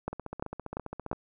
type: two click trains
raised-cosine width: 1 ms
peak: -23 / -17 dBFS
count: 16 / 4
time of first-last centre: 0.13-1.13 / 0.08-1.114 s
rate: 15 / 2.9 Hz
effects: none